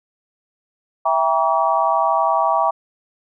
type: chord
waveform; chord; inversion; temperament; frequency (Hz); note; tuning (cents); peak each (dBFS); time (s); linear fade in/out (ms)
sine; E diminished seventh; none; just; 659.3 / 791.1 / 949.3 / 1139.2; E5 / G5 / Bb5 / Db6; 0 / +16 / +31 / +47; -20; 1.05-2.71; 10
effects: none